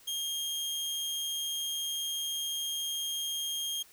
sawtooth tone, 3227 Hz, G7, 50 cents sharp, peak -29 dBFS, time 0.07-3.83 s, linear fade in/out 10 ms, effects white hiss -58 dBFS RMS until 3.92 s

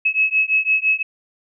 sine beating tone pair, 2574 / 2579.9 Hz, E7 / E7, -42 / -38 cents, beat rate 5.9 Hz, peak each -18 dBFS, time 0.05-1.03 s, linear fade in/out 10 ms, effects none

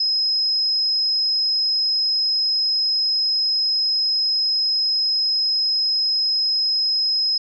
sine tone, 5110 Hz, D#8, 45 cents sharp, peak -17 dBFS, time 0-7.38 s, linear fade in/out 5 ms, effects none

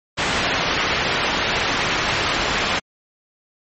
white low-pass noise, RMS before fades -21 dBFS, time 0.17-2.8 s, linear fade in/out 20 ms, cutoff 2800 Hz, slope 12 dB/octave, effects MP3 32 kbps

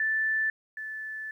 sine tone pair in turn, 1759 / 1746.8 Hz, A6 / A6, -1 / -13 cents, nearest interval unison, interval 12 cents, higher first, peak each -24 / -34 dBFS, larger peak first, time 0-0.5 / 0.77-1.31 s, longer second, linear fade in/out 2 ms, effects 11-bit

